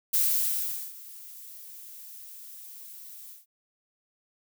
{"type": "noise with ADSR envelope", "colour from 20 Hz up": "violet", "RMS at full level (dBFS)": -23, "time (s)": [0.13, 3.46], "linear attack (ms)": 14, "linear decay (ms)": 780, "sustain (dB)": -22, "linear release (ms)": 160, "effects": []}